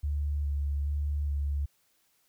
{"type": "tone with vibrato", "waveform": "sine", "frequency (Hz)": 72.1, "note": "D2", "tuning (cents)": -31, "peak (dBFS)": -27, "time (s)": [0.03, 1.66], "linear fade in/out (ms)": 10, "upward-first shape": "square", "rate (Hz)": 1.2, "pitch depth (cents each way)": 17, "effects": ["white hiss -70 dBFS RMS until 2.28 s"]}